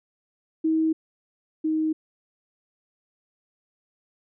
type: tone pair in turn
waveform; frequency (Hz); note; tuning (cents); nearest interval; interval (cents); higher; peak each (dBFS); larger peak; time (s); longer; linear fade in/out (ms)
sine; 318.9 / 314; D#4 / D#4; +43 / +16; unison; 27; first; -19 / -21; first; 0.64-0.93 / 1.64-1.93; neither; 10
effects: none